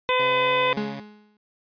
harmonic tone, 506 Hz, B4, 42 cents sharp, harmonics 1 / 2 / 3 / 4 / 5 / 6 / 7, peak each -23 / -23 / -34 / -28 / -27 / -36 / -30 dBFS, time 0.09-0.73 s, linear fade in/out 0 ms
10% pulse tone with pitch glide, 135.4 to 138.72 Hz, C#3 to C#3, -40 to +2 cents, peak -26 dBFS, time 0.19-1 s, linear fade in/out 5 ms, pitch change +42 cents, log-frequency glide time 0.35-0.5 s
35% pulse tone with exponential decay, 210 Hz, G#3, 19 cents sharp, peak -21 dBFS, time 0.77-1.37 s, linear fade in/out 2 ms, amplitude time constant 130 ms
effects resampled to 11025 Hz

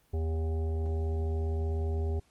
harmonic tone, 80 Hz, D#2, 49 cents sharp, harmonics 1 / 3 / 5 / 7 / 9 / 10, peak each -28 / -44 / -38 / -50 / -49 / -52 dBFS, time 0.13-2.2 s, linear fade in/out 10 ms, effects pink hiss -67 dBFS RMS until 2.3 s + Opus 24 kbps

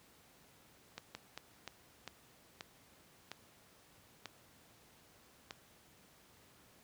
slowing click train, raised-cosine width 0.2 ms, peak -26 dBFS, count 9, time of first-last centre 0.98-5.509 s, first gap 170 ms, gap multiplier 1.33, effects pink hiss -64 dBFS RMS until 6.83 s + high-pass 80 Hz 12 dB/octave

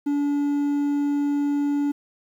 triangle tone, 287.5 Hz, D4, 37 cents flat, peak -18 dBFS, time 0.06-1.92 s, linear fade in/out 10 ms, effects 9-bit

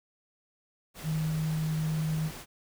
sine tone in noise, 157.1 Hz, D#3, 17 cents sharp, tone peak -27 dBFS, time 1.03-2.31 s, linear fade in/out 50 ms, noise pink, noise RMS -43 dBFS, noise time 0.94-2.46 s, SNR +13 dB, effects none

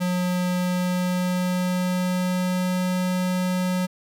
square tone with pitch glide, 180.3 to 182.61 Hz, F#3 to F#3, -45 to -22 cents, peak -22 dBFS, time 0-3.87 s, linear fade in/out 20 ms, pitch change +23 cents, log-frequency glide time 0.55-2.81 s, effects none

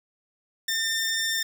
15% pulse tone, 1803 Hz, A6, 42 cents sharp, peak -18 dBFS, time 0.68-1.43 s, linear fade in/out 5 ms, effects none

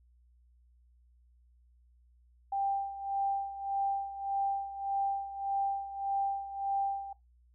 sine tone with tremolo, 790 Hz, G5, 13 cents sharp, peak -27 dBFS, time 2.52-7.13 s, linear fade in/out 5 ms, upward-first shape sine, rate 1.7 Hz, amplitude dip 75%, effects noise-tail reverb RT60 0.2 s tail -20 dB re dry + added 60 Hz sine -61 dBFS peak until 7.54 s

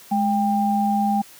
sine tone pair together, 209.7 / 795 Hz, G#3 / G5, +17 / +24 cents, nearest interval octave + major seventh, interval 2307 cents, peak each -20 dBFS, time 0.11-1.22 s, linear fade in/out 10 ms, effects white hiss -46 dBFS RMS until 1.39 s + high-pass 100 Hz 12 dB/octave

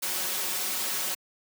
white noise with comb filter, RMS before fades -30 dBFS, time 0.02-1.15 s, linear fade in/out 10 ms, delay 5.4 ms, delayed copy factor +0.75, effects high-pass 200 Hz 12 dB/octave

